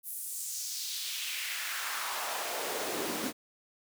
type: noise with high-pass filter sweep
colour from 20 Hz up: pink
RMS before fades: -36 dBFS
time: 0.03-3.33 s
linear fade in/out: 50 ms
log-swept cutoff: 12000 to 230 Hz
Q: 1.9
effects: none